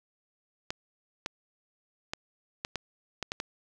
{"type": "clicks", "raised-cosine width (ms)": 0.2, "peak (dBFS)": -15, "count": 8, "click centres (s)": [0.705, 1.261, 2.135, 2.649, 2.757, 3.227, 3.319, 3.401], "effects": []}